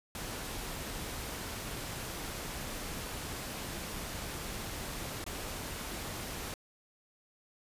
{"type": "noise with dropouts", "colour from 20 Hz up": "pink", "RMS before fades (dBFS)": -40, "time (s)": [0.15, 6.54], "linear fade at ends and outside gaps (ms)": 1, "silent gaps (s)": [5.241, 5.264], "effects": ["resampled to 32000 Hz"]}